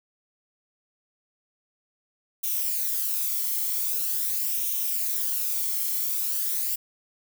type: noise with flanger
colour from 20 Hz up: violet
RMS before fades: -27 dBFS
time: 2.43-6.76 s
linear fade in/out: 10 ms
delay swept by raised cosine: 0.32 to 0.95 ms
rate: 0.44 Hz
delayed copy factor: +0.5
effects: none